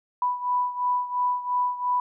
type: beating tone pair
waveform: sine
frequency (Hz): 987.8 / 990.7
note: B5 / B5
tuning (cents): 0 / +5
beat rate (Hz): 2.9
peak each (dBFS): -24 / -28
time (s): 0.22-2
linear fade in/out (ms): 2
effects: none